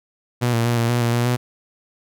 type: tone with pitch steps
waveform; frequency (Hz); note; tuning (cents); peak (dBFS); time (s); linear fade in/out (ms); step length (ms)
sawtooth; 121.5 / 115.9 / 119.3 / 116.4 / 120.8 / 117.9 / 119.9 / 123; B2 / A#2 / A#2 / A#2 / B2 / A#2 / A#2 / B2; -28 / -10 / +41 / -2 / -38 / +20 / +49 / -7; -13; 0.41-1.37; 20; 120
effects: none